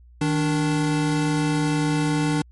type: tone pair together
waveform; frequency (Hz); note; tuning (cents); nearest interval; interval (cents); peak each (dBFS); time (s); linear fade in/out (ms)
square; 155.72 / 293.7; D#3 / D4; +2 / 0; major seventh; 1098; -23; 0.21-2.42; 5
effects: added 60 Hz sine -46 dBFS peak until 2.51 s + MP3 48 kbps